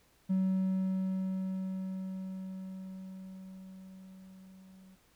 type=tone with level ramp; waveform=triangle; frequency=188.7 Hz; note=F#3; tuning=34 cents sharp; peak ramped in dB=-23 to -52 dBFS; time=0.29-4.96 s; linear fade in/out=20 ms; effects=tanh soft clip ceiling -21 dBFS + pink hiss -67 dBFS RMS until 5.15 s